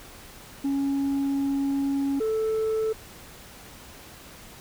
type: tone pair in turn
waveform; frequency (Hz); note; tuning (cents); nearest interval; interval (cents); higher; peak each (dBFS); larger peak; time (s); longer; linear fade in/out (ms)
sine; 276.9 / 439.6; C#4 / A4; -2 / -2; minor sixth; 800; second; -20; neither; 0.64-2.2 / 2.2-2.93; first; 10
effects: tanh soft clip ceiling -22 dBFS + pink hiss -46 dBFS RMS until 4.6 s